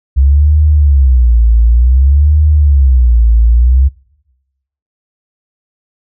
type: tone with vibrato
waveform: sine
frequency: 65.41 Hz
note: C2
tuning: in tune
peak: -4 dBFS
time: 0.16-3.89 s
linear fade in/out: 20 ms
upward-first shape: sine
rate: 0.55 Hz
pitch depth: 260 cents each way
effects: noise-tail reverb RT60 1.0 s tail -24 dB re dry